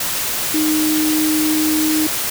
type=tone in noise; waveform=sine; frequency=309.6 Hz; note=D#4; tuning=9 cents flat; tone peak=-15 dBFS; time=0.54-2.07 s; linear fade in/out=5 ms; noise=white; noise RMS=-21 dBFS; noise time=0-2.3 s; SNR=+3 dB; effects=none